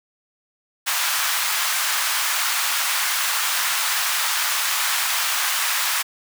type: high-pass noise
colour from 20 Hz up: pink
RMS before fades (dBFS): -22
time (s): 0.86-6.03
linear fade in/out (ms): 20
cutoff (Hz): 1000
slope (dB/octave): 24
effects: none